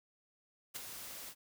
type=noise with ADSR envelope; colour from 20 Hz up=white; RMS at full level=-40 dBFS; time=0.74-1.35 s; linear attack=21 ms; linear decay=16 ms; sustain=-7 dB; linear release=64 ms; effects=none